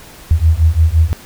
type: beating tone pair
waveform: sine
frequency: 77.78 / 83.58 Hz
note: D#2 / E2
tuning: 0 / +24 cents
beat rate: 5.8 Hz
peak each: -11 dBFS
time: 0.31-1.13 s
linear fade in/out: 0 ms
effects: pink hiss -38 dBFS RMS until 1.25 s